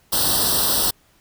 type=noise with comb filter; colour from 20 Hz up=white; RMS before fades=-19 dBFS; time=0.12-0.91 s; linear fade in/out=10 ms; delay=0.22 ms; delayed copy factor=+0.95; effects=pink hiss -58 dBFS RMS until 1.2 s